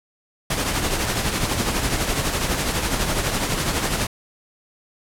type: noise with tremolo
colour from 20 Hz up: pink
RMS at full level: -20 dBFS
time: 0.5-4.07 s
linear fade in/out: 5 ms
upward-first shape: triangle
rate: 12 Hz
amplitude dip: 55%
effects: low-pass 12000 Hz 12 dB/octave